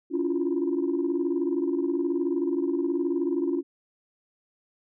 sine tone cluster, 282.4 / 336.3 / 355.2 Hz, C#4 / E4 / F4, +32 / +35 / +29 cents, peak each -27 dBFS, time 0.1-3.63 s, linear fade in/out 50 ms, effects tanh soft clip ceiling -17 dBFS

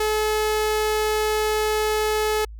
sawtooth tone, 428.9 Hz, A4, 44 cents flat, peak -16 dBFS, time 0-2.45 s, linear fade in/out 5 ms, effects added 54 Hz sine -35 dBFS peak until 2.59 s

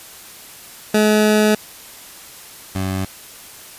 20% pulse tone pair in turn, 213 / 94.88 Hz, G#3 / F#2, +44 / +44 cents, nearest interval octave + major second, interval 1400 cents, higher first, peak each -7 / -15 dBFS, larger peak first, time 0.94-1.55 / 2.75-3.05 s, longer first, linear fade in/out 5 ms, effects white hiss -39 dBFS RMS until 3.78 s + resampled to 32000 Hz

